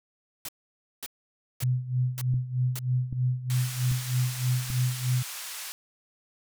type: noise bursts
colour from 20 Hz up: white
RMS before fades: -36 dBFS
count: 5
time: 0.45-2.79 s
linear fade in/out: 2 ms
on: 36 ms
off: 540 ms
type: tone with tremolo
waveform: sine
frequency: 126.2 Hz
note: B2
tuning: 38 cents sharp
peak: -21 dBFS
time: 1.62-5.23 s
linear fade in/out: 10 ms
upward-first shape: sine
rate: 3.2 Hz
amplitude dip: 80%
type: click train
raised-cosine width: 5 ms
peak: -23 dBFS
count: 4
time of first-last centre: 2.34-4.702 s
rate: 1.27 Hz
type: band-pass noise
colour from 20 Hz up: white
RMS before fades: -38 dBFS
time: 3.5-5.72 s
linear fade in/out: 0 ms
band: 1000 to 12000 Hz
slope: 12 dB/octave
effects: none